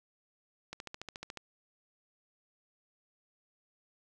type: click train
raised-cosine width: 0.2 ms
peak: -24 dBFS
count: 10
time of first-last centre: 0.73-1.373 s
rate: 14 Hz
effects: none